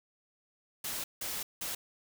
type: noise bursts at uneven times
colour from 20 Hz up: white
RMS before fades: -37 dBFS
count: 3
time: 0.84-1.04 / 1.21-1.43 / 1.61-1.75 s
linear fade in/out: 5 ms
effects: none